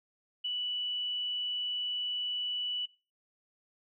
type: tone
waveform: sine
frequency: 2960 Hz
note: F#7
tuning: in tune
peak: -31 dBFS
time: 0.44-2.86 s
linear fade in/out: 10 ms
effects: noise-tail reverb RT60 0.3 s tail -19 dB re dry